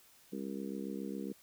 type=harmonic tone; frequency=67.3 Hz; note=C2; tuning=49 cents sharp; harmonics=3 / 4 / 5 / 6 / 7; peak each=-41 / -43 / -45 / -47 / -48 dBFS; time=0.32-1.33 s; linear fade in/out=10 ms; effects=white hiss -63 dBFS RMS until 1.42 s